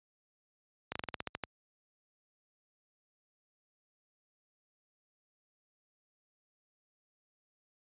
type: slowing click train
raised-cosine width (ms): 0.3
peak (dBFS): -19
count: 10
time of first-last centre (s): 0.92-1.437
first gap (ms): 35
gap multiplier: 1.12
effects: high-pass 60 Hz 12 dB/octave + resampled to 8000 Hz